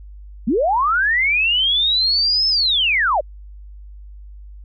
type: linear two-way sweep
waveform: sine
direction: up then down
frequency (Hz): 190 to 5274 to 512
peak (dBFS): -14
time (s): 0.47-3.21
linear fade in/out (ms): 10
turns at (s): 2.48
effects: added 50 Hz sine -35 dBFS peak until 4.64 s